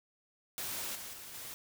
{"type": "noise with level steps", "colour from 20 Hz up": "white", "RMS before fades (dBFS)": [-39, -45, -48, -45], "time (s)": [0.58, 1.54], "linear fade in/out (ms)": 0, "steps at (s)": [0.95, 1.13, 1.34], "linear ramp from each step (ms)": 5, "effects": []}